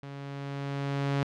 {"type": "tone with level ramp", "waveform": "sawtooth", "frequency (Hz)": 139.9, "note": "C#3", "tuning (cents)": 16, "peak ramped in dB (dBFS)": [-36, -21], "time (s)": [0.03, 1.23], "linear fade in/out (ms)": 0, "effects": ["low-pass 4000 Hz 12 dB/octave"]}